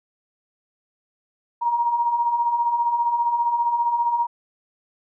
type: beating tone pair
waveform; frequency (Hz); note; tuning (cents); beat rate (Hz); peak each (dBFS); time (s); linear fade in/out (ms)
sine; 932.3 / 947.3; A#5 / A#5; 0 / +28; 15; -27 / -19; 1.61-4.27; 20
effects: none